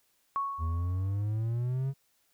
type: tone with exponential decay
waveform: sine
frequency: 1108 Hz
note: C#6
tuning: 1 cent flat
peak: -26 dBFS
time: 0.36-1.24 s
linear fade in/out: 0 ms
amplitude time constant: 190 ms
type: exponential sweep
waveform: triangle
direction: up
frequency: 79 to 138.59 Hz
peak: -26 dBFS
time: 0.58-1.94 s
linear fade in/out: 50 ms
effects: white hiss -71 dBFS RMS until 2.33 s